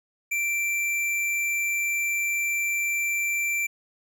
sine tone with tanh clipping, 2349 Hz, D7, in tune, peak -25 dBFS, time 0.31-3.67 s, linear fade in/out 10 ms, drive 17 dB, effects none

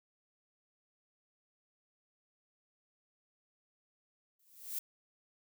violet noise with exponential growth, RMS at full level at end -35 dBFS, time 4.39-4.79 s, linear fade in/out 5 ms, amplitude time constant 86 ms, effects none

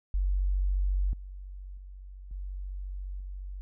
sine tone with level steps, 47.17 Hz, F#1, 34 cents sharp, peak -24 / -39 / -42 / -34 / -36 dBFS, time 0.14-3.61 s, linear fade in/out 0 ms, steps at 1.13 / 1.77 / 2.31 / 3.2 s, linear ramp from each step 2 ms, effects none

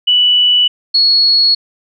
sine tone pair in turn, 2960 / 4347 Hz, F#7 / C#8, 0 / -35 cents, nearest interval perfect fifth, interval 665 cents, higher second, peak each -7 dBFS, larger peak neither, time 0.07-0.68 / 0.94-1.55 s, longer neither, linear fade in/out 10 ms, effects none

